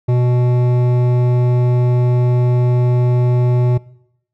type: tone with hard clipping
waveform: sine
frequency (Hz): 123.3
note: B2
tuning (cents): -2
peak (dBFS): -13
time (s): 0.08-3.78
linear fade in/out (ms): 10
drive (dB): 12
effects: noise-tail reverb RT60 0.8 s tail -22 dB re dry